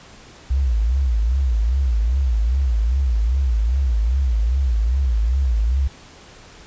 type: tone with vibrato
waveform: sine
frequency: 60.5 Hz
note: B1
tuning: 35 cents flat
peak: -15 dBFS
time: 0.5-5.88 s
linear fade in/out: 10 ms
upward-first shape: sine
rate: 2.5 Hz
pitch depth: 220 cents each way
effects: pink hiss -44 dBFS RMS until 6.66 s + resampled to 16000 Hz